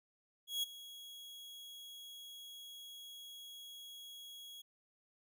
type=tone with ADSR envelope; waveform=40% pulse; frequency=3322 Hz; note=G#7; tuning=in tune; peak=-32 dBFS; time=0.47-4.62 s; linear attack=160 ms; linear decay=15 ms; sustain=-17 dB; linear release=10 ms; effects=none